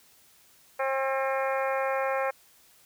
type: harmonic tone with a mistuned harmonic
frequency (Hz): 268.1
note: C4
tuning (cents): +42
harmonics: 2 / 3 / 4 / 5 / 6 / 7 / 8 / 9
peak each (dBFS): -28 / -32 / -34 / -36 / -38 / -39 / -40 / -41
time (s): 0.79-2.31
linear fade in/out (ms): 10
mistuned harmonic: 7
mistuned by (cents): -36
effects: white hiss -59 dBFS RMS until 2.85 s